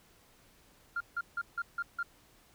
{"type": "tone bursts", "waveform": "sine", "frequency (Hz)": 1396.9, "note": "F6", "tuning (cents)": 0, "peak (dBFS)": -30, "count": 6, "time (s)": [0.96, 2.03], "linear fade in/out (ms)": 5, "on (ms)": 45, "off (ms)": 160, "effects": ["tanh soft clip ceiling -26 dBFS", "pink hiss -63 dBFS RMS until 2.54 s"]}